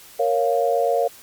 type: chord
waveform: sine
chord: Bb minor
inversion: none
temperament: equal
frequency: 466.2 / 554.4 / 698.5 Hz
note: Bb4 / Db5 / F5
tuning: 0 / 0 / 0 cents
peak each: -21 dBFS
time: 0.19-1.08 s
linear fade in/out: 10 ms
effects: white hiss -45 dBFS RMS until 1.22 s + MP3 96 kbps